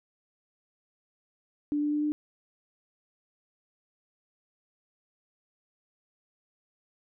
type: tone with pitch steps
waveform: sine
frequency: 293.7 / 295.6 / 297.5 / 299.4 Hz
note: D4 / D4 / D4 / D4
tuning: 0 / +11 / +22 / +33 cents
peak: -25 dBFS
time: 1.72-2.12 s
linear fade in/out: 0 ms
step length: 100 ms
effects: none